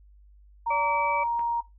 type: tone with pitch glide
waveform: sine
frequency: 928 to 938.2 Hz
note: A#5 to A#5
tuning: -8 to +11 cents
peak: -24 dBFS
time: 0.66-1.61 s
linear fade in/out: 10 ms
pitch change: +19 cents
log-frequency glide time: 0.92-1.27 s
type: harmonic tone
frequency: 576 Hz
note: D5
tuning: 34 cents flat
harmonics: 1 / 2 / 4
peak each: -31 / -31 / -31 dBFS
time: 0.7-1.24 s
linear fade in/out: 10 ms
type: clicks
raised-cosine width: 0.5 ms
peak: -28 / -36 dBFS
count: 2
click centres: 1.394 / 1.411 s
effects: noise-tail reverb RT60 0.2 s tail -18 dB re dry + added 50 Hz sine -51 dBFS peak until 1.78 s